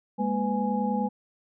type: tone cluster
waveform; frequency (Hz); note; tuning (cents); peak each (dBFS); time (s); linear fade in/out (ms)
sine; 205.6 / 235.5 / 501 / 832; G#3 / A#3 / B4 / G#5; -17 / +18 / +25 / +3; -27 / -30 / -33 / -30; 0.18-1.09; 20
effects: none